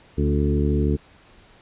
harmonic tone with a mistuned harmonic, 72.9 Hz, D2, 12 cents flat, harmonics 1 / 2 / 3 / 4 / 5 / 6, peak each -21 / -24 / -26 / -27 / -28 / -29 dBFS, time 0.17-0.97 s, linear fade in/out 20 ms, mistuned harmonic 4, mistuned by -25 cents, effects pink hiss -52 dBFS RMS until 1.61 s + resampled to 8000 Hz

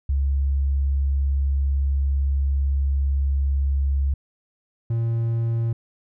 sine / triangle tone pair in turn, 68.9 / 115.31 Hz, C#2 / A#2, -10 / -18 cents, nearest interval major sixth, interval 892 cents, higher second, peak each -18 / -18 dBFS, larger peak neither, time 0.09-4.14 / 4.9-5.73 s, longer first, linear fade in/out 5 ms, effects none

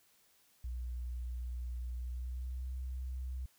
sine tone with pitch glide, 60.9 to 63.93 Hz, B1 to C2, -24 to -40 cents, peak -37 dBFS, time 0.64-3.46 s, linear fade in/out 5 ms, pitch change +84 cents, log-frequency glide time 1.95-2.7 s, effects white hiss -69 dBFS RMS until 3.58 s

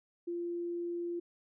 sine tone, 345.4 Hz, F4, 19 cents flat, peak -34 dBFS, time 0.27-1.2 s, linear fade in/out 10 ms, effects none

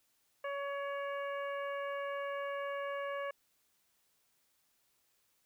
harmonic tone, 562 Hz, C#5, 24 cents sharp, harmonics 1 / 2 / 3 / 4 / 5, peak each -38 / -42 / -45 / -50 / -54 dBFS, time 0.44-3.31 s, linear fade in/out 5 ms, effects white hiss -75 dBFS RMS until 5.45 s

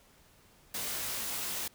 white noise with comb filter, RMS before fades -36 dBFS, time 0.74-1.68 s, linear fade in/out 5 ms, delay 19 ms, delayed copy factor +0.65, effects pink hiss -62 dBFS RMS until 1.74 s

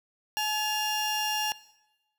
30% pulse tone pair together, 852.5 / 2802 Hz, G#5 / F7, +45 / +5 cents, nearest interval octave + major sixth, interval 2060 cents, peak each -27 dBFS, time 0.37-1.52 s, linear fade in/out 0 ms, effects noise-tail reverb RT60 1.0 s tail -19 dB re dry

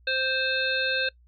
harmonic tone, 523.3 Hz, C5, in tune, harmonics 1 / 3 / 5 / 7 / 8, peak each -31 / -27 / -30 / -31 / -32 dBFS, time 0.07-1.09 s, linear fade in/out 5 ms, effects noise-tail reverb RT60 0.1 s tail -21 dB re dry + added 60 Hz sine -54 dBFS peak until 1.27 s

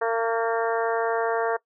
harmonic tone with a mistuned harmonic, 228.1 Hz, A#3, 37 cents flat, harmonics 2 / 3 / 4 / 5 / 6 / 7 / 8, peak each -24 / -28 / -30 / -32 / -34 / -35 / -36 dBFS, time 0.01-1.57 s, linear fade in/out 10 ms, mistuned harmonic 6, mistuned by +29 cents, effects noise-tail reverb RT60 0.1 s tail -21 dB re dry

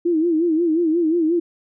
sine tone with vibrato, 329.6 Hz, E4, in tune, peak -15 dBFS, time 0.05-1.4 s, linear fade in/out 10 ms, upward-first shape sine, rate 5.6 Hz, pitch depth 110 cents each way, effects none

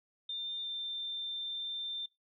sine tone with pitch glide, 3602 to 3579 Hz, A7 to A7, +40 to +29 cents, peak -36 dBFS, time 0.29-2.06 s, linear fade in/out 5 ms, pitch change -11 cents, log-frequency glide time 0.61-0.69 s, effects noise-tail reverb RT60 0.2 s tail -20 dB re dry

